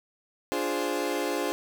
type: chord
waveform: 30% pulse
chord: D half-diminished seventh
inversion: none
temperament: equal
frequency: 293.7 / 349.2 / 415.3 / 523.3 Hz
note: D4 / F4 / Ab4 / C5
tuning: 0 / 0 / 0 / 0 cents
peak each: -30 dBFS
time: 0.52-1.52 s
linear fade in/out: 0 ms
effects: none